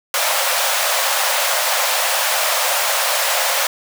pink high-pass noise, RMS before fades -18 dBFS, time 0.14-3.67 s, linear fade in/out 2 ms, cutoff 520 Hz, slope 96 dB/octave, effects none

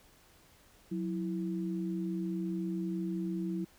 sine tone pair together, 183.4 / 329.1 Hz, F#3 / E4, -15 / -3 cents, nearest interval minor seventh, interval 1012 cents, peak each -34 / -36 dBFS, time 0.91-3.65 s, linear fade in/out 10 ms, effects pink hiss -62 dBFS RMS until 3.78 s

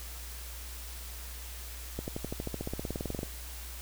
accelerating click train, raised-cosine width 2 ms, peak -21 dBFS, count 21, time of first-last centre 1.99-3.232 s, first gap 89 ms, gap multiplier 0.96, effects added 60 Hz sine -42 dBFS peak until 3.81 s + white hiss -46 dBFS RMS until 3.81 s

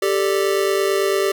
square chord, G suspended second, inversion none, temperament just, 392 / 441 / 588 Hz, G4 / A4 / D5, 0 / +4 / +2 cents, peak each -19 / -24 / -25 dBFS, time 0.02-1.32 s, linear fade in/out 5 ms, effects none

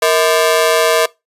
sawtooth ring-modulated tone, 554.4 Hz, C#5, in tune, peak -3 dBFS, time 0.02-1.06 s, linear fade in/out 5 ms, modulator 86.9 Hz, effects noise-tail reverb RT60 0.2 s tail -21 dB re dry + resampled to 32000 Hz

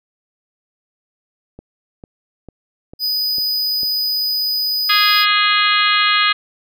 click train, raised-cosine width 2 ms, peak -22 dBFS, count 6, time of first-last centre 1.59-3.832 s, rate 2.23 Hz
square tone, 4978 Hz, D#8, in tune, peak -17 dBFS, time 2.99-5.26 s, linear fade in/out 50 ms
harmonic tone, 414.3 Hz, G#4, 4 cents flat, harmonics 3 / 4 / 5 / 6 / 7 / 8 / 9 / 10, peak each -17 / -20 / -20 / -22 / -22 / -20 / -25 / -22 dBFS, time 4.89-6.33 s, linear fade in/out 10 ms
effects none

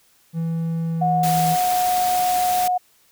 triangle tone with pitch glide, 164.81 to 163.11 Hz, E3 to E3, 0 to -18 cents, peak -19 dBFS, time 0.33-1.57 s, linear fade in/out 50 ms, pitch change -18 cents, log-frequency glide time 0.87-1.24 s
sine tone, 727 Hz, F#5, 31 cents flat, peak -17 dBFS, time 1.01-2.78 s, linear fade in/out 10 ms
white noise, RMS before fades -28 dBFS, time 1.23-2.68 s, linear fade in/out 5 ms
effects white hiss -58 dBFS RMS until 3.11 s

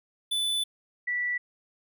square / sine tone pair in turn, 3492 / 1959.8 Hz, A7 / B6, -14 / -14 cents, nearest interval minor seventh, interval 1000 cents, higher first, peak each -26 dBFS, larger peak neither, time 0.31-0.64 / 1.07-1.38 s, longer first, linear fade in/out 10 ms, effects none

